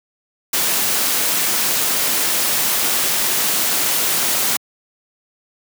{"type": "noise", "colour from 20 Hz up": "white", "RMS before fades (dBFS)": -18, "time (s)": [0.53, 4.57], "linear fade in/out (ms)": 5, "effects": ["high-pass 150 Hz 12 dB/octave"]}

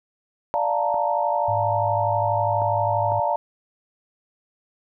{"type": "chord", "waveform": "sine", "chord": "Bb major seventh", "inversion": "first", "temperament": "equal", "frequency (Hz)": [587.3, 698.5, 880, 932.3], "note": ["D5", "F5", "A5", "Bb5"], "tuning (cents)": [0, 0, 0, 0], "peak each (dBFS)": -25, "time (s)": [0.54, 3.36], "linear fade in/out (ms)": 0}
{"type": "clicks", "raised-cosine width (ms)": 1, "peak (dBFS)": -23, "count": 3, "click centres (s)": [0.943, 2.619, 3.12]}
{"type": "tone", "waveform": "sine", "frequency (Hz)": 104.7, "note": "G#2", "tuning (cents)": 15, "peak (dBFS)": -27, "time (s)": [1.48, 3.2], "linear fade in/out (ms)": 5}
{"effects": []}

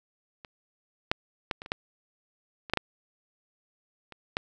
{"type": "clicks", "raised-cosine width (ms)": 0.3, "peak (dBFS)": [-27, -7, -12, -24, -26, -11, -24, -7, -9, -28, -11], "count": 11, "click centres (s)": [0.448, 1.115, 1.512, 1.619, 1.661, 1.719, 2.698, 2.736, 2.773, 4.123, 4.369], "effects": []}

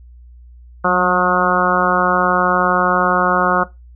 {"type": "harmonic tone with a mistuned harmonic", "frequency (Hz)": 180.5, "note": "F#3", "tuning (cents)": -43, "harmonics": [1, 2, 3, 4, 5, 6, 7, 8], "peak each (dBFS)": [-21, -23, -19, -21, -22, -20, -18, -20], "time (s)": [0.84, 3.64], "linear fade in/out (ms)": 10, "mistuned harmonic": 1, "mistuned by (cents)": 31, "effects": ["noise-tail reverb RT60 0.2 s tail -18 dB re dry", "added 60 Hz sine -38 dBFS peak until 3.95 s"]}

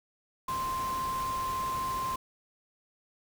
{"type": "tone in noise", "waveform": "sine", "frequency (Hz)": 1046, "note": "C6", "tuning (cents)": -1, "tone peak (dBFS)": -30, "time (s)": [0.48, 2.16], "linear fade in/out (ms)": 5, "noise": "pink", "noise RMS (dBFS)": -41, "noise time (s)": [0.48, 2.16], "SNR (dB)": 8, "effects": []}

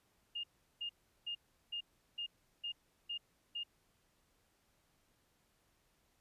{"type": "tone bursts", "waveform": "sine", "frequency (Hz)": 2831, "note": "F7", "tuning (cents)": 23, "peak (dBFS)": -38, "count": 8, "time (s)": [0.35, 3.636], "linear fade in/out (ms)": 10, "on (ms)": 87, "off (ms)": 370, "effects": ["pink hiss -75 dBFS RMS until 6.2 s", "resampled to 32000 Hz"]}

